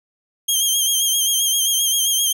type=tone with vibrato; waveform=15% pulse; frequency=3200 Hz; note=G7; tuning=35 cents sharp; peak=-9 dBFS; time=0.48-2.33 s; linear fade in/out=10 ms; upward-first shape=sine; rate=7.6 Hz; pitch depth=46 cents each way; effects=none